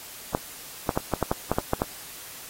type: clicks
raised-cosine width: 1 ms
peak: -8 dBFS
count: 10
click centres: 0.349 / 0.892 / 0.975 / 1.137 / 1.227 / 1.315 / 1.516 / 1.585 / 1.734 / 1.819 s
effects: white hiss -42 dBFS RMS until 2.49 s + AAC 48 kbps